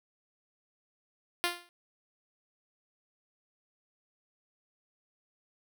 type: tone with exponential decay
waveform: 5% pulse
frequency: 349.2 Hz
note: F4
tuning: in tune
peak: -13 dBFS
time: 1.44-1.69 s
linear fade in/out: 0 ms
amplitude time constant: 54 ms
effects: none